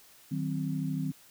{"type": "chord", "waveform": "sine", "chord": "C diminished", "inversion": "first", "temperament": "equal with one note detuned", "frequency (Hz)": [155.56, 188.67, 261.6], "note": ["Eb3", "Gb3", "C4"], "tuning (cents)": [0, 34, 0], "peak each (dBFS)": [-32, -36, -34], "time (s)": [0.31, 1.12], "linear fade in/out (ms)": 10, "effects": ["white hiss -57 dBFS RMS until 1.3 s"]}